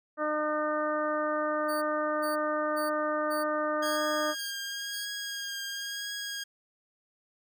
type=harmonic tone; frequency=303.6 Hz; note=D#4; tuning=42 cents flat; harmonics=1 / 2 / 3 / 4 / 5 / 6; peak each=-35 / -30 / -41 / -32 / -38 / -42 dBFS; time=0.17-4.35 s; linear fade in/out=50 ms
type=tone bursts; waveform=15% pulse; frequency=4595 Hz; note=D8; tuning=39 cents flat; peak=-33 dBFS; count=7; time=1.68-5.06 s; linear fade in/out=20 ms; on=140 ms; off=400 ms
type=tone with vibrato; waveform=15% pulse; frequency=1628 Hz; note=G#6; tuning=35 cents flat; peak=-28 dBFS; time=3.82-6.44 s; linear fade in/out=10 ms; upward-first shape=triangle; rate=0.97 Hz; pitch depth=24 cents each way
effects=none